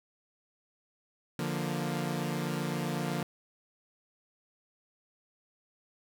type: chord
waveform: sawtooth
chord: Bb major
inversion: first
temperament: equal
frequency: 146.83 / 174.61 / 233.1 Hz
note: D3 / F3 / Bb3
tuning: 0 / 0 / 0 cents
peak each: -31 / -31 / -33 dBFS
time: 1.39-3.23 s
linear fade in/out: 2 ms
effects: none